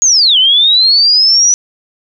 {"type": "linear two-way sweep", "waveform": "sine", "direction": "down then up", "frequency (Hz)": [6750, 2960, 5950], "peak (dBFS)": -5, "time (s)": [0.02, 1.54], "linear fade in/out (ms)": 0, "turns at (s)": 0.38, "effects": []}